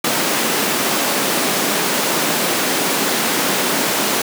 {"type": "high-pass noise", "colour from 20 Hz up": "pink", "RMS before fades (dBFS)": -18, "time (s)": [0.04, 4.22], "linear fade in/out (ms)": 5, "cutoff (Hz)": 200, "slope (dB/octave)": 24, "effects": []}